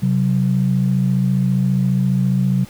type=tone pair together; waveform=sine; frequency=132.2 / 186.96 Hz; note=C3 / F#3; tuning=+18 / +18 cents; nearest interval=tritone; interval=600 cents; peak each=-16 dBFS; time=0.02-2.65 s; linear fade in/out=10 ms; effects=tanh soft clip ceiling -6 dBFS + pink hiss -43 dBFS RMS until 2.69 s